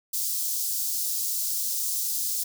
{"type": "high-pass noise", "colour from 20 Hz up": "white", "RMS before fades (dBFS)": -28, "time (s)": [0.13, 2.44], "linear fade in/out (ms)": 10, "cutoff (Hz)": 4800, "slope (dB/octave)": 24, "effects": []}